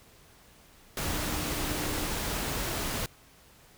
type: tone in noise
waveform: sine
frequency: 301.4 Hz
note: D4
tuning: 45 cents sharp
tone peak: -39 dBFS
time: 1.08-2.07 s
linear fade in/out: 2 ms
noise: pink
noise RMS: -32 dBFS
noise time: 0.97-3.06 s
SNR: -10 dB
effects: pink hiss -57 dBFS RMS until 3.77 s